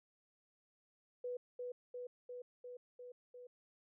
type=tone with echo; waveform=sine; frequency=493.1 Hz; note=B4; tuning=3 cents flat; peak=-39 dBFS; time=1.24-1.37 s; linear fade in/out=5 ms; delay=350 ms; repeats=6; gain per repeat=-2 dB; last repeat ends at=3.47 s; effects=none